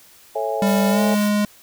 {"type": "chord", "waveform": "sine", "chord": "A major seventh", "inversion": "none", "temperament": "just", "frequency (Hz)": [440, 550, 660, 825], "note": ["A4", "C#5", "E5", "G#5"], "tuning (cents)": [0, -14, 2, -12], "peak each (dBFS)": -26, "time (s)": [0.35, 1.15], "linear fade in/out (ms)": 10}
{"type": "tone with pitch glide", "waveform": "square", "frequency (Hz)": [198.5, 207.6], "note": ["G3", "G#3"], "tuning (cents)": [22, 0], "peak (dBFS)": -17, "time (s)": [0.62, 1.45], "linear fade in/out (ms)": 2, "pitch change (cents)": 78, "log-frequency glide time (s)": [0.9, 1.01]}
{"type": "high-pass noise", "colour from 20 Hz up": "white", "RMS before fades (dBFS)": -34, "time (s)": [0.66, 1.29], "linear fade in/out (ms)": 10, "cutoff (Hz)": 610, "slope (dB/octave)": 48}
{"effects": ["white hiss -49 dBFS RMS until 1.62 s"]}